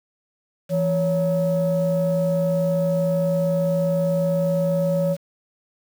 sine tone pair together, 167.83 / 559 Hz, E3 / C#5, +31 / +14 cents, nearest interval octave + major sixth, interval 2083 cents, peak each -20 / -19 dBFS, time 0.69-5.17 s, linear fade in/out 50 ms, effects tanh soft clip ceiling -13 dBFS + 7-bit

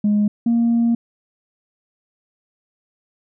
sine tone pair in turn, 208 / 233.5 Hz, G#3 / A#3, +3 / +3 cents, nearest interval major second, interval 200 cents, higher second, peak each -12 dBFS, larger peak neither, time 0.04-0.28 / 0.46-0.95 s, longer second, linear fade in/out 5 ms, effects tanh soft clip ceiling -11 dBFS

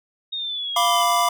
sine exponential sweep, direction down, 3729 to 3003 Hz, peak -25 dBFS, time 0.32-1.03 s, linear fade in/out 10 ms
square chord, B diminished, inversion second, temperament equal with one note detuned, 696 / 987.8 / 1174.7 Hz, F5 / B5 / D6, -6 / 0 / 0 cents, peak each -22 dBFS, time 0.76-1.29 s, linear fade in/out 5 ms
effects none

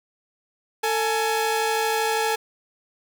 sawtooth tone pair together, 447.3 / 842 Hz, A4 / G#5, +28 / +24 cents, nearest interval major seventh, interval 1096 cents, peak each -20 / -20 dBFS, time 0.83-2.36 s, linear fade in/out 10 ms, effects none

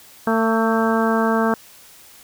harmonic tone with a mistuned harmonic, 224.8 Hz, A3, 37 cents sharp, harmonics 1 / 2 / 3 / 4 / 5 / 6 / 7, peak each -19 / -22 / -24 / -25 / -26 / -27 / -27 dBFS, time 0.27-1.54 s, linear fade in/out 2 ms, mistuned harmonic 6, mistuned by -36 cents, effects white hiss -46 dBFS RMS until 2.23 s

